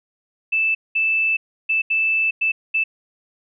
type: tone bursts at uneven times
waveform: sine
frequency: 2637 Hz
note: E7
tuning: in tune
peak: -16 dBFS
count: 6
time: 0.52-0.75 / 0.95-1.37 / 1.69-1.82 / 1.9-2.31 / 2.41-2.52 / 2.74-2.84 s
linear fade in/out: 10 ms
effects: none